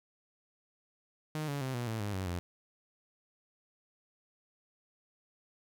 sawtooth tone with pitch steps, 154.1 / 142.13 / 131.09 / 120.9 / 111.51 / 102.85 / 94.86 / 87.49 Hz, D#3 / C#3 / C3 / B2 / A2 / G#2 / F#2 / F2, -16 / +44 / +4 / -36 / +24 / -16 / +44 / +4 cents, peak -30 dBFS, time 1.35-2.39 s, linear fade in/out 0 ms, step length 130 ms, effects none

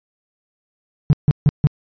triangle tone bursts, 146.83 Hz, D3, in tune, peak -5 dBFS, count 4, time 1.1-1.67 s, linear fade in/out 0 ms, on 30 ms, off 150 ms, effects tanh soft clip ceiling -5 dBFS + resampled to 11025 Hz

